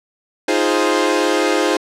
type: chord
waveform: sawtooth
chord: F minor seventh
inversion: third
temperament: equal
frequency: 311.1 / 349.2 / 415.3 / 523.3 Hz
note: Eb4 / F4 / Ab4 / C5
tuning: 0 / 0 / 0 / 0 cents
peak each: -16 dBFS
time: 0.48-1.77 s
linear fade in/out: 5 ms
effects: low-pass 8000 Hz 12 dB/octave